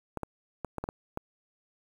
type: clicks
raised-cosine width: 1 ms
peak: -19 dBFS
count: 7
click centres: 0.173 / 0.233 / 0.647 / 0.783 / 0.84 / 0.889 / 1.174 s
effects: 8-bit